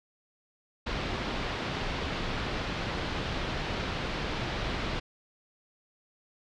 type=low-pass noise; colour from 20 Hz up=pink; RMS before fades=-33 dBFS; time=0.86-5 s; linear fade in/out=10 ms; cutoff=4300 Hz; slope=24 dB/octave; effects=none